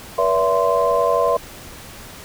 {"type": "tone cluster", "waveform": "sine", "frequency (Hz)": [482.1, 573, 666, 1039], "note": ["B4", "D5", "E5", "C6"], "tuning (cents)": [-42, -43, 18, -12], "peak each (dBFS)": -20, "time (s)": [0.18, 1.37], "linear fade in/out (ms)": 5, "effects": ["pink hiss -38 dBFS RMS until 2.24 s"]}